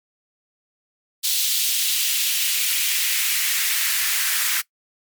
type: noise with high-pass filter sweep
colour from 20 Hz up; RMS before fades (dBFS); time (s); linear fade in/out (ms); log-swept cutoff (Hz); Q
white; -21; 1.23-4.62; 20; 3600 to 1600; 1.8
effects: noise-tail reverb RT60 0.1 s tail -20 dB re dry + MP3 96 kbps